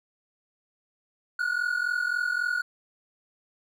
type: tone pair together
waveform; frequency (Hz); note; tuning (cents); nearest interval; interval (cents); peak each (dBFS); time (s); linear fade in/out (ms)
triangle; 1433.3 / 1477; F6 / F#6; +45 / -3; minor second; 52; -26; 1.39-2.62; 5
effects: none